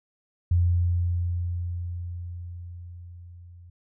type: tone with level ramp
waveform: sine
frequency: 87.31 Hz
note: F2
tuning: in tune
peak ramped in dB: -17 to -45 dBFS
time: 0.51-3.7 s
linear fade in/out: 5 ms
effects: none